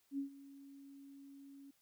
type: tone with ADSR envelope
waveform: sine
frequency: 277.2 Hz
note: C#4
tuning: in tune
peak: -35 dBFS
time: 0.11-1.71 s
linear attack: 72 ms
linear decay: 110 ms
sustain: -18 dB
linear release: 7 ms
effects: white hiss -75 dBFS RMS until 1.81 s